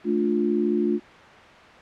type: chord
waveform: sine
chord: D minor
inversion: second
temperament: just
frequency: 220.2 / 293.7 / 352.4 Hz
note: A3 / D4 / F4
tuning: +2 / 0 / +16 cents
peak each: -24 / -26 / -23 dBFS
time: 0.04-1 s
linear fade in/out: 50 ms
effects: white hiss -45 dBFS RMS until 1.81 s + low-pass 2000 Hz 12 dB/octave